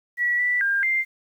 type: tone with pitch steps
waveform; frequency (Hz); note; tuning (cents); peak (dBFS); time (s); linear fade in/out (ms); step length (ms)
sine; 1938 / 1968 / 1603 / 2095; B6 / B6 / G6 / C7; -33 / -7 / +38 / +2; -19; 0.17-1.05; 50; 220
effects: 9-bit